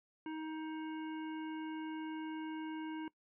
harmonic tone, 314.6 Hz, D#4, 19 cents sharp, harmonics 1 / 3 / 5 / 7 / 9, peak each -40 / -48 / -54 / -57 / -59 dBFS, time 0.26-3.08 s, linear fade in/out 2 ms, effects noise-tail reverb RT60 0.1 s tail -21 dB re dry

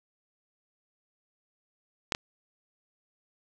clicks, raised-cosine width 0.2 ms, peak -8 / -13 dBFS, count 2, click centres 2.122 / 2.149 s, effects none

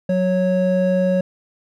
triangle tone pair together, 184.21 / 552 Hz, F#3 / C#5, -7 / -7 cents, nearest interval octave + perfect fifth, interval 1900 cents, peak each -16 / -16 dBFS, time 0.09-1.21 s, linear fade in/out 5 ms, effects none

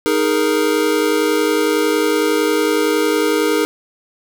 square chord, D# suspended fourth, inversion none, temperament equal, 311.1 / 415.3 / 466.2 Hz, D#4 / G#4 / A#4, 0 / 0 / 0 cents, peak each -19 dBFS, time 0.06-3.65 s, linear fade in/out 0 ms, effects none

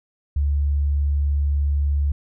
sine tone, 71.7 Hz, D2, 41 cents flat, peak -17 dBFS, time 0.36-2.12 s, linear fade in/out 5 ms, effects none

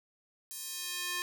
square tone with high-pass filter sweep, 355.2 Hz, F4, 29 cents sharp, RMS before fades -38 dBFS, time 0.51-1.22 s, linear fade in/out 0 ms, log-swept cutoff 8100 to 1500 Hz, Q 0.77, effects none

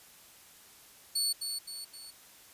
25% pulse tone with echo, 4435 Hz, C#8, in tune, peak -23 dBFS, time 1.15-1.33 s, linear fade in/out 10 ms, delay 260 ms, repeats 3, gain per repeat -6 dB, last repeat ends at 2.11 s, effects white hiss -56 dBFS RMS until 2.53 s + resampled to 32000 Hz

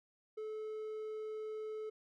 triangle tone, 432.8 Hz, A4, 29 cents flat, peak -38 dBFS, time 0.37-1.9 s, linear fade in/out 10 ms, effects none

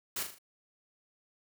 white noise with echo, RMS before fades -35 dBFS, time 0.16-0.23 s, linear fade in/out 5 ms, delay 39 ms, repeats 4, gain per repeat -6 dB, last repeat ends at 0.386 s, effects none

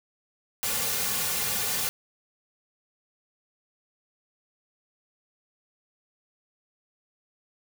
white noise with comb filter, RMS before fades -28 dBFS, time 0.63-1.89 s, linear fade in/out 0 ms, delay 3.1 ms, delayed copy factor -0.9, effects none

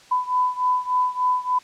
sine beating tone pair, 1000 / 1003.4 Hz, B5 / B5, +21 / +27 cents, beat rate 3.4 Hz, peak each -21 / -23 dBFS, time 0.11-1.59 s, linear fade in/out 10 ms, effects white hiss -49 dBFS RMS until 1.63 s + low-pass 6000 Hz 12 dB/octave

